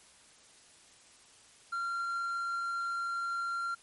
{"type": "tone", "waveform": "triangle", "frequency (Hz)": 1379, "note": "F6", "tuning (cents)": -22, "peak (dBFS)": -30, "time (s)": [1.72, 3.75], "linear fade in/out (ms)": 10, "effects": ["white hiss -59 dBFS RMS until 3.82 s", "MP3 48 kbps"]}